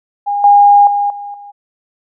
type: tone with level steps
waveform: sine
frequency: 814 Hz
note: G#5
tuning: 35 cents flat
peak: -13 / -3 / -11 / -23 / -30 dBFS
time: 0.26-1.52 s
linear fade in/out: 20 ms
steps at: 0.44 / 0.87 / 1.1 / 1.34 s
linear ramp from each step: 2 ms
effects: none